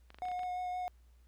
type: clicks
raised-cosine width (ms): 0.3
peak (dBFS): -36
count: 8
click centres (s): 0.104 / 0.145 / 0.186 / 0.254 / 0.285 / 0.316 / 0.393 / 0.433
type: tone with vibrato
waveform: triangle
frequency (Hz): 726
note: F#5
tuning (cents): -33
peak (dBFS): -33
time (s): 0.22-0.88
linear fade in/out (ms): 0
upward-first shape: sine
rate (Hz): 5.8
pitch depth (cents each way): 11
effects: added 60 Hz sine -59 dBFS peak until 1.27 s + pink hiss -75 dBFS RMS until 1.27 s